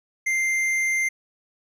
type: tone with tanh clipping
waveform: triangle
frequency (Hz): 2093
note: C7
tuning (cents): 0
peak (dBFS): -22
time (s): 0.26-1.09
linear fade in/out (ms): 10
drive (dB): 14
effects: none

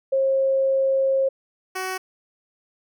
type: tone pair in turn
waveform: sine / 10% pulse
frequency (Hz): 537 / 374.6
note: C5 / F#4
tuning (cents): +45 / +21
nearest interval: tritone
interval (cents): 624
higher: first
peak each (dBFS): -17 / -18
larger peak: first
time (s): 0.12-1.29 / 1.75-1.98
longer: first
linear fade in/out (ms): 10
effects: none

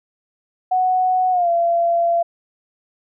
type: tone with pitch glide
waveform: sine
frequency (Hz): 740 to 682.5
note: F#5 to F5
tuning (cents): 0 to -40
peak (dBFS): -14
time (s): 0.71-2.23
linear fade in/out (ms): 10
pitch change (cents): -140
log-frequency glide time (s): 1.31-1.49
effects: none

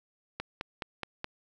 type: click train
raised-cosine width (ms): 0.3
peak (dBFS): -18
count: 5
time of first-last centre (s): 0.4-1.244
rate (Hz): 4.74
effects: none

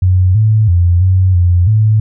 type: tone with pitch steps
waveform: sine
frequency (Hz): 92 / 108.7 / 87.4 / 93.3 / 88.3 / 108.3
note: F#2 / A2 / F2 / F#2 / F2 / A2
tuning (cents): -9 / -21 / +2 / +15 / +20 / -27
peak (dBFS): -6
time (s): 0.02-2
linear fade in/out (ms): 5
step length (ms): 330
effects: none

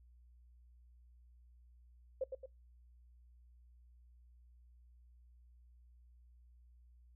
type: tone with echo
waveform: sine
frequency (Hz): 526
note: C5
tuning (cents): +9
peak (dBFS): -33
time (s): 2.21-2.24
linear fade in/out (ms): 5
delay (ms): 110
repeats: 2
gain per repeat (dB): -6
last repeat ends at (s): 2.46
effects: noise-tail reverb RT60 0.2 s tail -25 dB re dry + added 60 Hz sine -60 dBFS peak until 7.15 s

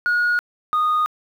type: tone pair in turn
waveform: sine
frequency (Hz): 1445 / 1234.3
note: F#6 / D#6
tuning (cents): -41 / -14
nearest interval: minor third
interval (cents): 273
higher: first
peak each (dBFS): -14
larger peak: neither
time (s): 0.06-0.39 / 0.73-1.06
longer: neither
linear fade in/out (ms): 0
effects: tanh soft clip ceiling -14 dBFS + 8-bit

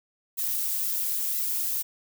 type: noise with flanger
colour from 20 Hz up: violet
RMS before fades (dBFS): -28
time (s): 0.37-1.83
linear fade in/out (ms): 20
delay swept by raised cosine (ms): 1.5 to 3.2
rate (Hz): 2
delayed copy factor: +0.75
effects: none

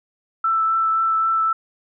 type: tone with vibrato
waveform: sine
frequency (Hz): 1325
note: E6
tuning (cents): +9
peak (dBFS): -16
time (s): 0.44-1.53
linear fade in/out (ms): 5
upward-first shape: triangle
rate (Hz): 3.8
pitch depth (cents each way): 13
effects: none

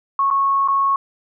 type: tone with dropouts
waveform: sine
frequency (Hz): 1100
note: C#6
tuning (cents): -14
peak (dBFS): -14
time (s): 0.19-0.96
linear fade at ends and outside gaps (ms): 2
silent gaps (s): 0.303-0.31 / 0.677-0.684
effects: none

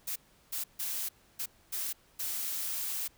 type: noise bursts at uneven times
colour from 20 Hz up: blue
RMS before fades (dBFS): -35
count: 6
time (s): 0.07-0.16 / 0.52-0.64 / 0.79-1.09 / 1.39-1.46 / 1.72-1.93 / 2.19-3.08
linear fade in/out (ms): 10
effects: pink hiss -64 dBFS RMS until 3.17 s

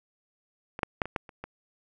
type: clicks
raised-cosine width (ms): 0.5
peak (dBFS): -21 / -10 / -10 / -21 / -13 / -30 / -22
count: 7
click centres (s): 0.791 / 0.832 / 1.018 / 1.056 / 1.162 / 1.292 / 1.44
effects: none

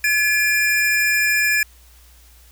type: tone pair together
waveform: square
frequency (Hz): 1708.8 / 2395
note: G#6 / D7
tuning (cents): +49 / +33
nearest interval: tritone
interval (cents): 584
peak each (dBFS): -19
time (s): 0.04-1.63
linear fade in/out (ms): 2
effects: added 60 Hz sine -47 dBFS peak until 2.51 s + white hiss -52 dBFS RMS until 2.51 s

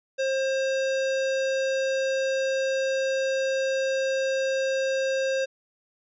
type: tone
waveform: square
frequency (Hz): 533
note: C5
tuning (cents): +32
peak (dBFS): -24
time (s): 0.18-5.46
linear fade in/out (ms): 20
effects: resampled to 16000 Hz

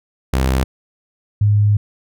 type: tone pair in turn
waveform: sawtooth / sine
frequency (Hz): 65.41 / 103.83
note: C2 / G#2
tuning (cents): 0 / 0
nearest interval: minor sixth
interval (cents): 800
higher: second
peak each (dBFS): -10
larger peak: neither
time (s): 0.33-0.64 / 1.41-1.77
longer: second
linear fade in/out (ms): 5
effects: none

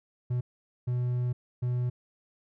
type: tone bursts at uneven times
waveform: triangle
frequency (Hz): 123.47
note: B2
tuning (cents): 0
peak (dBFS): -24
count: 3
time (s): 0.3-0.41 / 0.87-1.33 / 1.62-1.9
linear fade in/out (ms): 10
effects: none

